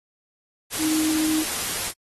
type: tone in noise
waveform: sine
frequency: 312.8 Hz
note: D#4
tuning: 9 cents sharp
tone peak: -20 dBFS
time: 0.78-1.45 s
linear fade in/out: 50 ms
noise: white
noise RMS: -27 dBFS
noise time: 0.7-1.93 s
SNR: +4 dB
effects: AAC 32 kbps